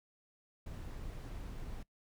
brown noise, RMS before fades -44 dBFS, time 0.66-1.83 s, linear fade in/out 5 ms, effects noise-tail reverb RT60 0.1 s tail -22 dB re dry

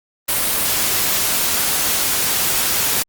white noise, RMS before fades -18 dBFS, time 0.28-3.03 s, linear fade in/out 10 ms, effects Opus 32 kbps

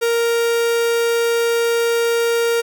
45% pulse tone, 466.2 Hz, A#4, in tune, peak -15 dBFS, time 0.01-2.62 s, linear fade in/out 20 ms, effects none

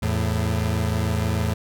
30% pulse tone pair together, 83.32 / 109.9 Hz, E2 / A2, +19 / -2 cents, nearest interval perfect fourth, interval 479 cents, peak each -21 dBFS, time 0.02-1.54 s, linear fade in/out 10 ms, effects none

